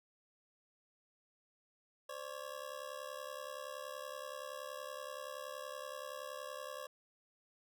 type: ring-modulated tone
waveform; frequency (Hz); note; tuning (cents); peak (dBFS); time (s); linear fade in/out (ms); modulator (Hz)
25% pulse; 554.4; C#5; 0; -37; 2.09-6.87; 5; 35.3
effects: none